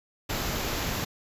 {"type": "band-stop noise", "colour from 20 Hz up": "pink", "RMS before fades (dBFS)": -30, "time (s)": [0.29, 1.05], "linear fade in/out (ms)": 10, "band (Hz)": [7600, 11000], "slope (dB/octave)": 96, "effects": ["resampled to 32000 Hz"]}